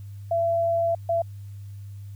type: tone bursts at uneven times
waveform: sine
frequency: 673 Hz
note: E5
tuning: 36 cents sharp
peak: -20 dBFS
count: 2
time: 0.31-0.95 / 1.09-1.22 s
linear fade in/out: 5 ms
effects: added 100 Hz sine -36 dBFS peak until 2.15 s + white hiss -62 dBFS RMS until 2.15 s